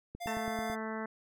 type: click train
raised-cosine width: 3 ms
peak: -30 dBFS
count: 6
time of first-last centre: 0.15-0.699 s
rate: 9.1 Hz
type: tone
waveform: square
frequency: 699 Hz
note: F5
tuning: 1 cent sharp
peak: -38 dBFS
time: 0.2-0.76 s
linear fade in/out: 20 ms
type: tone with exponential decay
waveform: 20% pulse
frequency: 896 Hz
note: A5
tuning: 31 cents sharp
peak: -31 dBFS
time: 0.27-0.58 s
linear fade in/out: 2 ms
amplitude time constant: 67 ms
type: harmonic tone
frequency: 220 Hz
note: A3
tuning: in tune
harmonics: 1 / 2 / 3 / 4 / 5 / 6 / 7 / 8 / 9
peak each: -39 / -42 / -44 / -45 / -46 / -47 / -47 / -48 / -49 dBFS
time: 0.27-1.06 s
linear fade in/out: 5 ms
effects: none